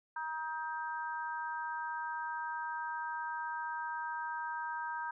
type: harmonic tone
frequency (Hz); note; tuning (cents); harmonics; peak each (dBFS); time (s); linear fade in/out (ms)
315.4; D#4; +24; 3 / 4 / 5; -38 / -45 / -41; 0.16-5.11; 5
effects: none